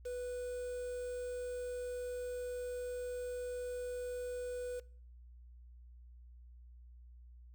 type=tone with quantisation; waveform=triangle; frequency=493.9 Hz; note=B4; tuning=in tune; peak=-36 dBFS; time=0.05-4.8 s; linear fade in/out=10 ms; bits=9; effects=noise-tail reverb RT60 0.5 s tail -23 dB re dry + added 60 Hz sine -53 dBFS peak until 7.54 s